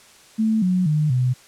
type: tone with pitch steps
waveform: sine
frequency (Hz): 220 / 182.87 / 152.01 / 126.36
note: A3 / F#3 / D#3 / B2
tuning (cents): 0 / -20 / -40 / +40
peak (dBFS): -16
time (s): 0.38-1.34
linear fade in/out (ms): 20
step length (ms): 240
effects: white hiss -49 dBFS RMS until 1.47 s + low-pass 9000 Hz 12 dB/octave